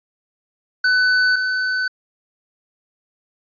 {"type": "tone pair in turn", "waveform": "square", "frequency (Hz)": [1500, 1508.7], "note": ["F#6", "F#6"], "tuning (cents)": [23, 33], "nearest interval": "unison", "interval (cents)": 10, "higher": "second", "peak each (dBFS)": [-14, -19], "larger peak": "first", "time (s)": [[0.84, 1.36], [1.36, 1.88]], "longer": "neither", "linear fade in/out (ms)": 5, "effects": ["resampled to 11025 Hz"]}